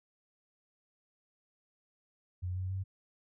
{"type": "tone with pitch steps", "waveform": "sine", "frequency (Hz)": [90.5, 92.88, 95.33], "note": ["F#2", "F#2", "G2"], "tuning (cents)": [-38, 7, -48], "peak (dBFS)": -33, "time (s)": [2.42, 2.84], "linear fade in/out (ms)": 20, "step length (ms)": 140, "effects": []}